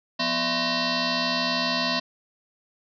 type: tone with frequency modulation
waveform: sine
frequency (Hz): 1858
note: A#6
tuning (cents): -6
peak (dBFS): -22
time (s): 0.19-2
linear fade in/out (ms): 10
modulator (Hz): 421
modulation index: 7
effects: none